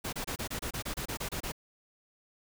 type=noise bursts; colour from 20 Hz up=pink; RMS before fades=-36 dBFS; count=13; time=0.04-1.521 s; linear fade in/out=10 ms; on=89 ms; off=27 ms; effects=none